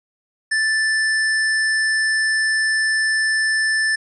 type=tone; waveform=square; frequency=1760 Hz; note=A6; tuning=in tune; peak=-17 dBFS; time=0.51-3.96 s; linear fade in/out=10 ms; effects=resampled to 24000 Hz